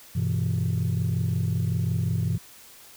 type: chord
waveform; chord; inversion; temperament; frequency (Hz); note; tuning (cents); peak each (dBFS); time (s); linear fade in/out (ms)
sine; E minor; first; equal; 98 / 123.47 / 164.81; G2 / B2 / E3; 0 / 0 / 0; -25 / -25 / -26; 0.15-2.38; 10
effects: tanh soft clip ceiling -18 dBFS + white hiss -49 dBFS RMS until 2.96 s

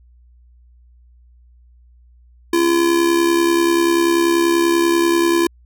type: tone with amplitude modulation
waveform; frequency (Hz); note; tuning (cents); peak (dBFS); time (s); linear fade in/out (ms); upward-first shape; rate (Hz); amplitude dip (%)
square; 340; F4; -46; -11; 2.53-5.47; 5; sine; 70.3; 55
effects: added 60 Hz sine -46 dBFS peak until 5.65 s

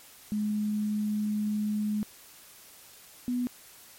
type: tone pair in turn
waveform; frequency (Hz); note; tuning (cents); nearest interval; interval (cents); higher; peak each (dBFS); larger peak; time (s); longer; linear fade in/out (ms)
sine; 210.6 / 246.4; G#3 / B3; +24 / -4; minor third; 272; second; -26; neither; 0.32-2.03 / 3.28-3.47; first; 0
effects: white hiss -52 dBFS RMS until 3.98 s + MP3 64 kbps

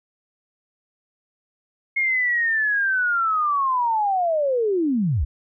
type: linear sweep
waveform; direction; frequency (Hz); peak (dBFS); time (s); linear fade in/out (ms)
sine; down; 2160 to 53; -18; 1.96-5.25; 10
effects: none

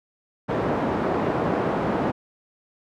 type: band-pass noise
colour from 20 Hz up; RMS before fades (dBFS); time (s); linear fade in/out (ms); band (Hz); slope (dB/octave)
pink; -24; 0.48-2.12; 20; 180 to 950; 12
effects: none

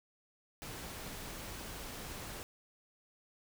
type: noise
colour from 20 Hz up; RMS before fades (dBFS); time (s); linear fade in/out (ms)
pink; -45; 0.62-2.43; 0
effects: none

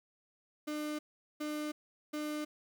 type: tone bursts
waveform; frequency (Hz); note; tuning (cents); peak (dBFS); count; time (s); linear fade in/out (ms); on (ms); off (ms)
35% pulse; 301; D4; +43; -34; 3; 0.67-2.45; 10; 320; 410
effects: none

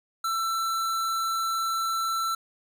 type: tone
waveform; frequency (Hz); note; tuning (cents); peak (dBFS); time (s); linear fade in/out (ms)
square; 1337; E6; +24; -26; 0.24-2.35; 5
effects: 11-bit

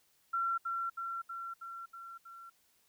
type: tone with echo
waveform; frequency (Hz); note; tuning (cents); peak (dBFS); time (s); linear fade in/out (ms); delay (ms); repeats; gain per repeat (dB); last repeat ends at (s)
sine; 1361; F6; -45; -30; 0.33-0.58; 10; 320; 6; -3; 2.5
effects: white hiss -71 dBFS RMS until 2.88 s

